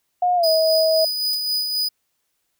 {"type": "tone with pitch glide", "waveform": "sine", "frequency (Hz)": [718, 639.7], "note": ["F5", "D#5"], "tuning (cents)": [48, 48], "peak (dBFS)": -15, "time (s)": [0.22, 1.05], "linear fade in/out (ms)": 5, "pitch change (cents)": -200, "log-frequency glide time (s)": [0.36, 0.48]}
{"type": "tone with tremolo", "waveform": "45% pulse", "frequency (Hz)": 4969, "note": "D#8", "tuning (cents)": -3, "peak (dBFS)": -18, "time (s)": [0.43, 1.89], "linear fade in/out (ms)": 10, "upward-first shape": "sine", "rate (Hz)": 3.8, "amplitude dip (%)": 40}
{"type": "noise with exponential decay", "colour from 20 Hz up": "violet", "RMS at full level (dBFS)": -27, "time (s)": [1.33, 1.41], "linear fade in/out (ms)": 2, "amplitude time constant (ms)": 17}
{"effects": ["white hiss -72 dBFS RMS until 2.59 s"]}